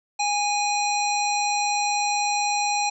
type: harmonic tone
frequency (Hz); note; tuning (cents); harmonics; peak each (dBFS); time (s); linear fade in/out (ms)
824; G#5; -14; 1 / 3 / 5 / 7 / 9; -23 / -28 / -30 / -31 / -33; 0.19-2.9; 10
effects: none